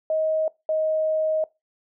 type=tone pair in turn; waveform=sine; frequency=630 / 627.6 Hz; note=D#5 / D#5; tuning=+21 / +15 cents; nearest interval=unison; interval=6 cents; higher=first; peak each=-20 dBFS; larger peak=neither; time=0.1-0.48 / 0.69-1.44 s; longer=second; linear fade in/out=2 ms; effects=noise-tail reverb RT60 0.2 s tail -20 dB re dry